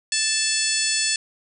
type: harmonic tone with a mistuned harmonic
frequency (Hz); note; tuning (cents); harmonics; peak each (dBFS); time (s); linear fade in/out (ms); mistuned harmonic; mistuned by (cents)
880; A5; 0; 2 / 3 / 4 / 5 / 6 / 7 / 8 / 9 / 10; -30 / -28 / -31 / -26 / -28 / -32 / -30 / -27 / -30; 0.12-1.16; 2; 4; -41
effects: none

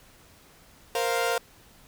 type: chord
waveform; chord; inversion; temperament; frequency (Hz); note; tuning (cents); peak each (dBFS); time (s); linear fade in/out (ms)
sawtooth; Bb suspended second; none; equal; 466.2 / 523.3 / 698.5; Bb4 / C5 / F5; 0 / 0 / 0; -24 / -26 / -25; 0.95-1.38; 2
effects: pink hiss -55 dBFS RMS until 1.87 s

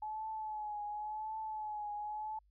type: tone with vibrato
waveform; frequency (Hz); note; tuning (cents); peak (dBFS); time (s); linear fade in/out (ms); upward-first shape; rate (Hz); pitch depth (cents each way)
sine; 853; G#5; +46; -38; 0.02-2.39; 5; triangle; 0.92; 52
effects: added 50 Hz sine -66 dBFS peak until 2.5 s

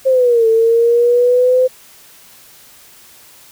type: linear two-way sweep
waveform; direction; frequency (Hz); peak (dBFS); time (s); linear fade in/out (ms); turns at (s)
sine; down then up; 534 to 446.7 to 514; -8; 0.05-1.68; 20; 0.47
effects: white hiss -43 dBFS RMS until 3.51 s

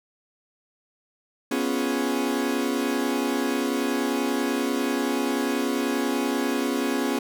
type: chord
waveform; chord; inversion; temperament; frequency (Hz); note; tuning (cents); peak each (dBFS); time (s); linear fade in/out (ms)
40% pulse; C# dominant seventh; third; equal; 246.9 / 277.2 / 349.2 / 415.3; B3 / C#4 / E#4 / G#4; 0 / 0 / 0 / 0; -27 / -26 / -30 / -30; 1.51-7.19; 5
effects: none

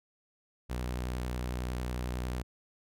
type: tone with vibrato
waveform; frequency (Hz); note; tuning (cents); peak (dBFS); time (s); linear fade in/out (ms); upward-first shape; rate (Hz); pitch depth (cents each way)
sawtooth; 61.74; B1; 0; -29; 0.69-2.43; 20; square; 11; 23
effects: none

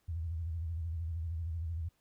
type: tone with vibrato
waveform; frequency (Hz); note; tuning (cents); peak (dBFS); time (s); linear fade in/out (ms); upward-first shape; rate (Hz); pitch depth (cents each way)
sine; 82.41; E2; 0; -34; 0.08-1.89; 10; square; 13; 80
effects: pink hiss -75 dBFS RMS until 2 s

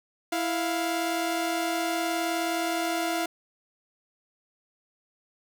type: tone pair together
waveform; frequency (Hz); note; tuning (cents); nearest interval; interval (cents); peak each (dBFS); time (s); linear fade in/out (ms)
sawtooth; 330.8 / 700.9; E4 / F5; +6 / +6; octave + minor second; 1300; -25; 0.32-3.26; 5
effects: none

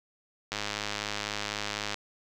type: click train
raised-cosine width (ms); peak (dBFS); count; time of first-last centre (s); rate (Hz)
0.2; -14; 149; 0.52-1.943; 104
effects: none

